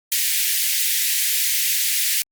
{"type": "high-pass noise", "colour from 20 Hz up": "white", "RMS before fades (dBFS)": -20, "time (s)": [0.12, 2.22], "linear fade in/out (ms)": 0, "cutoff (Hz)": 1800, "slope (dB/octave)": 48, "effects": ["Opus 48 kbps"]}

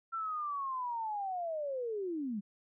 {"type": "linear sweep", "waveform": "sine", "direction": "down", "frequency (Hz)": [1357, 190.7], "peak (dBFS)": -34, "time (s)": [0.12, 2.41], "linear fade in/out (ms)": 20, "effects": []}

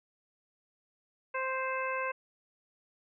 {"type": "harmonic tone", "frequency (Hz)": 523.3, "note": "C5", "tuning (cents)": 0, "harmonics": [1, 2, 3, 4, 5], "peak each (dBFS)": [-36, -35, -38, -41, -40], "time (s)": [1.34, 2.12], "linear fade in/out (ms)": 10, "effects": []}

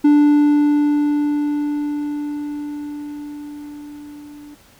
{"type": "tone with level ramp", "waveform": "triangle", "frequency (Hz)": 293.7, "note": "D4", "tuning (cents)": 0, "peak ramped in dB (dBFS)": [-6, -34], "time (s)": [0.04, 4.55], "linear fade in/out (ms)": 10, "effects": ["pink hiss -50 dBFS RMS until 4.79 s"]}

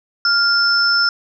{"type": "tone pair together", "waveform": "sine", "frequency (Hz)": [1400, 5286], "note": ["F6", "E8"], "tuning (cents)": [4, 4], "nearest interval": "octave + major seventh", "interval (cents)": 2300, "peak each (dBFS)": -15, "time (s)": [0.25, 1.09], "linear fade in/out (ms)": 2, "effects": []}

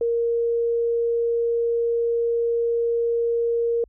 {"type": "tone", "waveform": "sine", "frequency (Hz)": 467.1, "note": "A#4", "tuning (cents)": 3, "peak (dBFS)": -19, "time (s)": [0.01, 3.84], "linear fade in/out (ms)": 2, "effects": ["added 50 Hz sine -52 dBFS peak until 3.88 s"]}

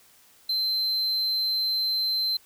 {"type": "tone", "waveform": "triangle", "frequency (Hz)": 4100, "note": "C8", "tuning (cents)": -36, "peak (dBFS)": -22, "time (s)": [0.49, 2.37], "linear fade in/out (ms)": 5, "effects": ["white hiss -57 dBFS RMS until 2.45 s"]}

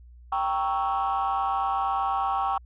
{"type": "chord", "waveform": "sine", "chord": "G diminished seventh", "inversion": "none", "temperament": "equal", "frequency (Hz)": [784, 932.3, 1108.7, 1318.5], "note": ["G5", "Bb5", "Db6", "Fb6"], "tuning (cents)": [0, 0, 0, 0], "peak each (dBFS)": [-25, -31, -27, -31], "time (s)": [0.32, 2.58], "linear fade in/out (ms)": 5, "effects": ["tanh soft clip ceiling -18 dBFS", "added 60 Hz sine -46 dBFS peak until 2.65 s"]}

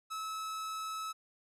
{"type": "tone", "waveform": "45% pulse", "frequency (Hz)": 1297, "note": "E6", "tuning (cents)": -28, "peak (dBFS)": -37, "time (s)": [0.1, 1.13], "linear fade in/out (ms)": 20, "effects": ["resampled to 32000 Hz"]}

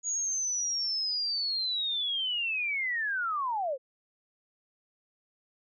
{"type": "linear sweep", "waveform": "sine", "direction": "down", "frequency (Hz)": [6800, 494.1], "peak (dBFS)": -28, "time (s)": [0.03, 3.78], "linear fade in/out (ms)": 50, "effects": []}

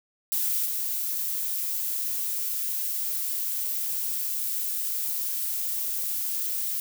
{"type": "noise with level steps", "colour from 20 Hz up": "violet", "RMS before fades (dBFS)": [-26, -29], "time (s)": [0.32, 6.8], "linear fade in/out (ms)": 0, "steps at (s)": 0.65, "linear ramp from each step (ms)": 10, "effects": []}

